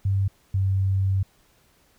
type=tone pair in turn; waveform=sine; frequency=97.7 / 96.3 Hz; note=G2 / G2; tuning=-5 / -30 cents; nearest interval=unison; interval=25 cents; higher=first; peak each=-19 dBFS; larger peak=neither; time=0.05-0.28 / 0.54-1.23 s; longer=second; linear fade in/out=5 ms; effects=pink hiss -61 dBFS RMS until 1.98 s